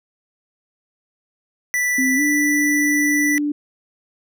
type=tone; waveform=square; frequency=1974 Hz; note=B6; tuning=1 cent flat; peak=-18 dBFS; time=1.74-3.38 s; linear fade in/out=0 ms
type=tone with pitch glide; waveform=sine; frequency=261.6 to 293.6 Hz; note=C4 to D4; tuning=0 to 0 cents; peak=-18 dBFS; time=1.98-3.52 s; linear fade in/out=5 ms; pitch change=+200 cents; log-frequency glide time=2.16-2.21 s
effects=none

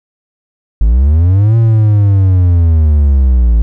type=linear two-way sweep; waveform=triangle; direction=up then down; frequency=49 to 115.4 to 54.4 Hz; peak=-3 dBFS; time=0.81-3.62 s; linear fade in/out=0 ms; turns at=1.57 s; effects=none

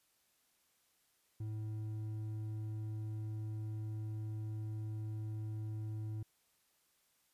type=tone with hard clipping; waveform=sine; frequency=108.2 Hz; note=A2; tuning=29 cents flat; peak=-40 dBFS; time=1.4-6.23 s; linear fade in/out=5 ms; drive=5 dB; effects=white hiss -75 dBFS RMS until 7.33 s + resampled to 32000 Hz

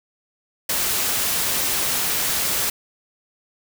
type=noise; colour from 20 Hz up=white; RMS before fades=-22 dBFS; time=0.69-2.7 s; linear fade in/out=5 ms; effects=none

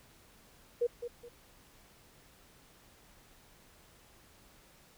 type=tone with echo; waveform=sine; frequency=478.5 Hz; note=A#4; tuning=45 cents sharp; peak=-26 dBFS; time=0.81-0.87 s; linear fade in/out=10 ms; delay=210 ms; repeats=2; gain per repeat=-10 dB; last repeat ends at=1.29 s; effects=pink hiss -61 dBFS RMS until 4.97 s

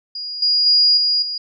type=tone with level steps; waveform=sine; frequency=4870 Hz; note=D#8; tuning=38 cents flat; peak=-25 / -13 / -10 / -14 / -22 dBFS; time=0.15-1.38 s; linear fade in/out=5 ms; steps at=0.42 / 0.66 / 0.97 / 1.22 s; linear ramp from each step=5 ms; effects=none

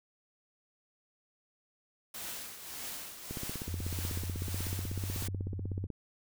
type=noise with tremolo; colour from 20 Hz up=white; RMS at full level=-40 dBFS; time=2.14-5.28 s; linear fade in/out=5 ms; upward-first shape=triangle; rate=1.7 Hz; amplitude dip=65%
type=click train; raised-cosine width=3 ms; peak=-26 dBFS; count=43; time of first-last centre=3.31-5.903 s; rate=16.2 Hz
type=tone with pitch glide; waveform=sine; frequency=87.7 to 94.54 Hz; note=F2 to F#2; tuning=+8 to +38 cents; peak=-35 dBFS; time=3.67-5.87 s; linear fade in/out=10 ms; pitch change=+130 cents; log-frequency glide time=4.13-5.01 s
effects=none

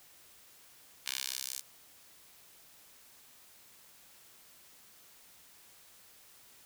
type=tone with high-pass filter sweep; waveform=10% pulse; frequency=65.6 Hz; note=C2; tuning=5 cents sharp; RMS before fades=-39 dBFS; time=1.06-1.61 s; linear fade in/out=5 ms; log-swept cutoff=2900 to 6700 Hz; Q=1; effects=white hiss -59 dBFS RMS until 6.65 s

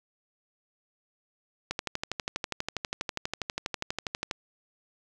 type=click train; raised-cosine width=0.2 ms; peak=-13 dBFS; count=33; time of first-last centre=1.71-4.312 s; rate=12.3 Hz; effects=none

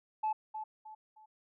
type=tone with echo; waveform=sine; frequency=865 Hz; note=A5; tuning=30 cents flat; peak=-28 dBFS; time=0.23-0.33 s; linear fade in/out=10 ms; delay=310 ms; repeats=3; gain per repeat=-9 dB; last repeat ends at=1.26 s; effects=tanh soft clip ceiling -26 dBFS

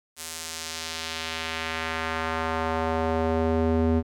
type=tone with band-pass filter sweep; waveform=square; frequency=81 Hz; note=E2; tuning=30 cents flat; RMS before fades=-27 dBFS; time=0.16-4.03 s; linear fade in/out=50 ms; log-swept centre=9200 to 280 Hz; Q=1; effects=none

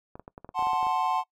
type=clicks; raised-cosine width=1 ms; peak=-27 dBFS; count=12; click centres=0.155 / 0.196 / 0.279 / 0.379 / 0.446 / 0.491 / 0.592 / 0.625 / 0.67 / 0.733 / 0.829 / 0.868 s
type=chord; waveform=triangle; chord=F# diminished; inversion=none; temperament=equal; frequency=740 / 880 / 1046.5 Hz; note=F#5 / A5 / C6; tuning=0 / 0 / 0 cents; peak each=-26 dBFS; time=0.54-1.24 s; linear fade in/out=50 ms
effects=noise-tail reverb RT60 0.1 s tail -22 dB re dry + MP3 96 kbps

